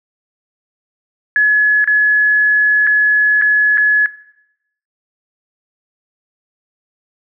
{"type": "tone with dropouts", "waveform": "sine", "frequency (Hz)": 1699, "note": "G#6", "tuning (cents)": 39, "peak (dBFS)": -8, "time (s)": [1.36, 4.06], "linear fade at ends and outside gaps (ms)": 1, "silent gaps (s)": [[1.843, 1.875], [2.868, 2.872], [3.414, 3.421], [3.774, 3.78]], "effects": ["noise-tail reverb RT60 0.8 s tail -18 dB re dry"]}